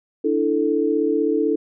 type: chord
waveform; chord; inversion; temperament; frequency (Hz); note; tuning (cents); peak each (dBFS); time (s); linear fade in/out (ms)
sine; D suspended second; none; equal; 293.7 / 329.6 / 440; D4 / E4 / A4; 0 / 0 / 0; -22 / -22 / -20; 0.24-1.56; 10
effects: none